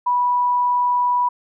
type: tone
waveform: sine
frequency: 981 Hz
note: B5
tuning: 12 cents flat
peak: -15 dBFS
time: 0.06-1.29 s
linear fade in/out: 10 ms
effects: none